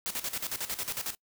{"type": "noise with tremolo", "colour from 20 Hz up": "white", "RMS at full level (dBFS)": -33, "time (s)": [0.06, 1.15], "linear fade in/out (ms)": 0, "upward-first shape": "square", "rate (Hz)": 11, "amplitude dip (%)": 75, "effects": ["noise-tail reverb RT60 0.1 s tail -24 dB re dry"]}